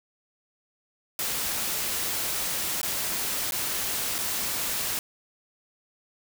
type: noise with dropouts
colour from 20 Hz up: white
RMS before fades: -29 dBFS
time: 1.19-4.99 s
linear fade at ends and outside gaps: 1 ms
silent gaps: 2.815-2.83 / 3.51-3.521 / 4.183-4.187 s
effects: none